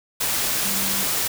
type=tone in noise; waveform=sine; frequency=195.1 Hz; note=G3; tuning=8 cents flat; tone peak=-32 dBFS; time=0.64-1.04 s; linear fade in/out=10 ms; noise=white; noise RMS=-23 dBFS; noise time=0.2-1.28 s; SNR=-12 dB; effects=none